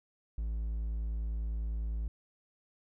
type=tone; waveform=triangle; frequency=55 Hz; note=A1; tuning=in tune; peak=-30 dBFS; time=0.38-2.08 s; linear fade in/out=0 ms; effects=none